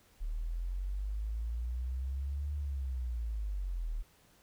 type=linear two-way sweep; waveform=sine; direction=up then down; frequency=36.71 to 73.5 to 36.71 Hz; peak=-33 dBFS; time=0.2-4.03 s; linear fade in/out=20 ms; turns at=2.55 s; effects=pink hiss -65 dBFS RMS until 4.42 s